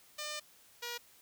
5% pulse tone pair in turn, 601 / 478.2 Hz, D5 / A#4, +40 / +44 cents, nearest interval major third, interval 396 cents, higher first, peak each -27 dBFS, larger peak neither, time 0.18-0.4 / 0.82-0.98 s, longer first, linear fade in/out 10 ms, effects white hiss -62 dBFS RMS until 1.21 s

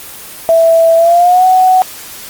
sine tone with pitch glide, 659.3 to 744.3 Hz, E5 to F#5, 0 to +10 cents, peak -4 dBFS, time 0.49-1.82 s, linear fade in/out 0 ms, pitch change +210 cents, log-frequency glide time 0.96-1.45 s, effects white hiss -29 dBFS RMS until 2.29 s + Opus 24 kbps

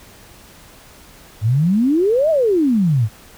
sine exponential two-way sweep, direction up then down, 100 to 663 to 100 Hz, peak -12 dBFS, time 1.41-3.09 s, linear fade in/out 50 ms, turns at 2.3 s, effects pink hiss -44 dBFS RMS until 3.37 s

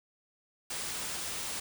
white band-stop noise, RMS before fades -37 dBFS, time 0.7-1.6 s, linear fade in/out 5 ms, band 11000 to 16000 Hz, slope 96 dB/octave, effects none

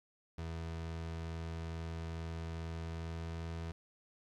30% pulse tone with pitch glide, 82.3 to 82.82 Hz, E2 to E2, -2 to +9 cents, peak -37 dBFS, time 0.38-3.72 s, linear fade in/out 5 ms, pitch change +11 cents, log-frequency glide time 2.8-3.46 s, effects low-pass 6000 Hz 12 dB/octave + 12-bit

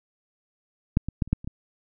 clicks, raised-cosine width 5 ms, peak -6 / -17 / -9 / -28 / -8 / -27 / -19 dBFS, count 7, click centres 0.971 / 1.086 / 1.222 / 1.276 / 1.33 / 1.445 / 1.475 s, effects none

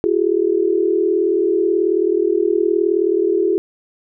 sine tone cluster, 341.7 / 381 / 419.9 Hz, F4 / G4 / G#4, -38 / -49 / +19 cents, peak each -18 dBFS, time 0.04-3.58 s, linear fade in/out 0 ms, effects none

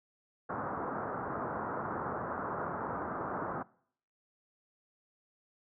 white low-pass noise, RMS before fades -37 dBFS, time 0.49-3.63 s, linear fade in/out 10 ms, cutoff 1400 Hz, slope 48 dB/octave, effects noise-tail reverb RT60 0.6 s tail -22 dB re dry + high-pass 100 Hz 12 dB/octave

